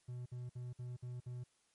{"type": "tone bursts", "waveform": "triangle", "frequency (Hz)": 123.47, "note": "B2", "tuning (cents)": 0, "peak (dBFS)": -40, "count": 6, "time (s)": [0.08, 1.44], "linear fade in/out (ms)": 10, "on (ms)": 180, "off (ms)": 56, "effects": ["white hiss -75 dBFS RMS until 1.74 s", "MP3 48 kbps"]}